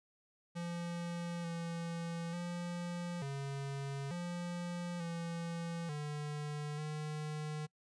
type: tone with pitch steps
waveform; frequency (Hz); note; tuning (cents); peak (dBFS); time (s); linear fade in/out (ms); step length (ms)
square; 171.9 / 168.5 / 174.3 / 138.5 / 174.7 / 168.6 / 148.5 / 152.3; F3 / E3 / F3 / C#3 / F3 / E3 / D3 / D#3; -27 / +38 / -3 / -1 / +1 / +39 / +20 / -37; -39; 0.55-7.67; 20; 890
effects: noise-tail reverb RT60 0.1 s tail -24 dB re dry + resampled to 22050 Hz